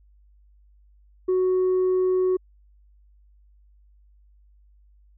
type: tone with tanh clipping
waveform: sine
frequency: 370 Hz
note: F#4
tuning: in tune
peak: -19 dBFS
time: 1.28-2.37 s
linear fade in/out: 10 ms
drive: 1 dB
effects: added 50 Hz sine -53 dBFS peak until 5.17 s